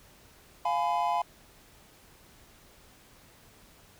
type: chord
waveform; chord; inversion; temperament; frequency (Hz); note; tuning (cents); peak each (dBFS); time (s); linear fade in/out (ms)
triangle; F diminished; none; just; 698.5 / 838.1 / 1005.8; F5 / Ab5 / Cb6; 0 / +16 / +31; -28; 0.65-1.22; 5
effects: pink hiss -57 dBFS RMS until 3.99 s